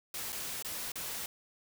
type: noise with dropouts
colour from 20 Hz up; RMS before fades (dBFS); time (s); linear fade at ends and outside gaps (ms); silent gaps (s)
white; -39; 0.14-1.26; 2; 0.322-0.327 / 0.625-0.647 / 0.919-0.956
effects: none